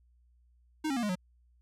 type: tone with pitch steps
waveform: square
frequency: 310.3 / 271.7 / 237.9 / 208.3 / 182.39 Hz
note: D#4 / C#4 / A#3 / G#3 / F#3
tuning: -5 / -35 / +35 / +5 / -25 cents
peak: -30 dBFS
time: 0.84-1.155 s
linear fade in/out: 10 ms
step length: 63 ms
effects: added 60 Hz sine -62 dBFS peak until 1.61 s + low-pass 11000 Hz 12 dB/octave